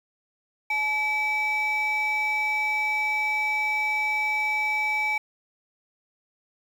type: tone pair together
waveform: sine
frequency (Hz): 855.1 / 2300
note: A5 / D7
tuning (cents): -50 / -37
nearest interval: octave + perfect fourth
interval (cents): 1713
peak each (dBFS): -27 / -22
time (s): 0.7-5.18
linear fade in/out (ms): 5
effects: tanh soft clip ceiling -19 dBFS + 8-bit